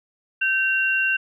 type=tone pair together; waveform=sine; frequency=1550 / 2750 Hz; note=G6 / F7; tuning=-20 / -27 cents; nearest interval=minor seventh; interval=993 cents; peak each=-21 dBFS; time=0.41-1.17 s; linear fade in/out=10 ms; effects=none